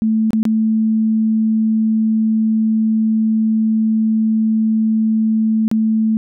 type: tone with dropouts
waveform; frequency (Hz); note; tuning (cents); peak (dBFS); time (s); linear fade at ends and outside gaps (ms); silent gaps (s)
sine; 220; A3; 0; -12; 0.02-6.17; 0; 0.306-0.332 / 0.43-0.453 / 5.68-5.714
effects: none